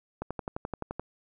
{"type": "click train", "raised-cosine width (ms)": 1, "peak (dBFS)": -19, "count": 10, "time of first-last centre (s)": [0.22, 0.996], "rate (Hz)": 11.6, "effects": []}